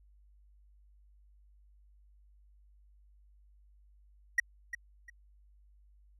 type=tone with echo; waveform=triangle; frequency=1907 Hz; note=A#6; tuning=39 cents sharp; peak=-20 dBFS; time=4.38-4.4 s; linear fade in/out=5 ms; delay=350 ms; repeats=2; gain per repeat=-12 dB; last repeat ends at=5.1 s; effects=added 50 Hz sine -59 dBFS peak until 6.19 s